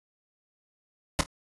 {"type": "noise with echo", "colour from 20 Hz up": "pink", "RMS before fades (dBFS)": -22, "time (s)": [1.19, 1.21], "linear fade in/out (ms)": 0, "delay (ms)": 25, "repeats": 2, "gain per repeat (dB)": -13, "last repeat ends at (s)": 1.26, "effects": ["resampled to 24000 Hz"]}